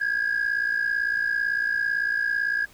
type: tone pair together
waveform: sine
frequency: 1619 / 1676.9 Hz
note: G#6 / G#6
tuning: -45 / +16 cents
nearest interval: minor second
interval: 61 cents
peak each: -23 / -24 dBFS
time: 0-2.66 s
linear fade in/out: 20 ms
effects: tanh soft clip ceiling -18 dBFS + pink hiss -53 dBFS RMS until 2.73 s